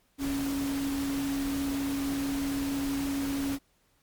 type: tone in noise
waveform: sine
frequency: 277.2 Hz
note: C#4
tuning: in tune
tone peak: -28 dBFS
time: 0.18-3.59 s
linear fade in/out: 50 ms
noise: pink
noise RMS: -38 dBFS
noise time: 0.18-3.59 s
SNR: +7 dB
effects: pink hiss -69 dBFS RMS until 4.02 s + MP3 96 kbps